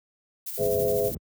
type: noise with tremolo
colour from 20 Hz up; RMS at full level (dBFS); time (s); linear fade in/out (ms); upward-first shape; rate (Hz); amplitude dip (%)
violet; -33; 0.46-1.15; 10; square; 12; 35
type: chord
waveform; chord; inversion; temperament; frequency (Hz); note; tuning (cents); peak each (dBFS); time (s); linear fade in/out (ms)
sine; Ab augmented; none; equal with one note detuned; 415.3 / 511 / 659.3; Ab4 / C5 / E5; 0 / -41 / 0; -25 / -26 / -29; 0.57-1.12; 50
type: low-pass noise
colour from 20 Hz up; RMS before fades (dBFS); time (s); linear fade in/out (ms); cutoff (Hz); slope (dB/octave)
pink; -33; 0.59-1.17; 2; 260; 12
effects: high-pass 80 Hz 12 dB/octave